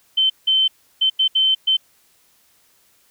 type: tone bursts at uneven times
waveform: sine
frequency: 3084 Hz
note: G7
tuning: 29 cents flat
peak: -13 dBFS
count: 6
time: 0.17-0.3 / 0.47-0.68 / 1.01-1.1 / 1.19-1.28 / 1.35-1.55 / 1.67-1.77 s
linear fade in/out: 10 ms
effects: white hiss -58 dBFS RMS until 3.1 s